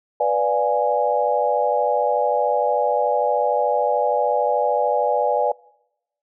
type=chord; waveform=sine; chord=B diminished seventh; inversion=none; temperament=equal; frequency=493.9 / 587.3 / 698.5 / 830.6 Hz; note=B4 / D5 / F5 / Ab5; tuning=0 / 0 / 0 / 0 cents; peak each=-22 / -21 / -25 / -21 dBFS; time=0.2-5.52 s; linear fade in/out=5 ms; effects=noise-tail reverb RT60 0.9 s tail -25 dB re dry